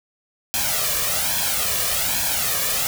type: noise with flanger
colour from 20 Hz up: white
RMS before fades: -22 dBFS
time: 0.54-2.87 s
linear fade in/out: 0 ms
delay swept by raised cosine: 1.2 to 1.74 ms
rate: 1.2 Hz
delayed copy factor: +0.7
effects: none